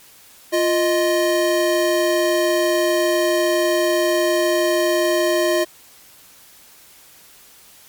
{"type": "tone pair together", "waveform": "square", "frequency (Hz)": [349.3, 622.3], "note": ["F4", "D#5"], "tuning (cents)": [0, 0], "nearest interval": "minor seventh", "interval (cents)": 1000, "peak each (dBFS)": -19, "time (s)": [0.52, 5.65], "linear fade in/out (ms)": 20, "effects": ["white hiss -47 dBFS RMS until 7.88 s", "MP3 96 kbps"]}